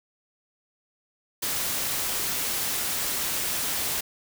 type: noise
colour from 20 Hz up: white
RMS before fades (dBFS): -28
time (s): 1.42-4.01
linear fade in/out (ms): 10
effects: none